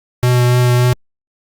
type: tone with vibrato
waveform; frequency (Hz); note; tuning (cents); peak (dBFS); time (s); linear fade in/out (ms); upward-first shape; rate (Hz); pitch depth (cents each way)
square; 123.47; B2; 0; -10; 0.23-0.93; 0; triangle; 3.5; 13
effects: Opus 48 kbps